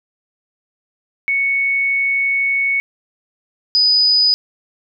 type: tone pair in turn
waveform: sine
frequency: 2217 / 4977 Hz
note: C#7 / D#8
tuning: 0 / 0 cents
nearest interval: octave + major second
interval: 1400 cents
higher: second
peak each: -14 / -10 dBFS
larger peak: second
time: 1.28-2.8 / 3.75-4.34 s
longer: first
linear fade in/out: 0 ms
effects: none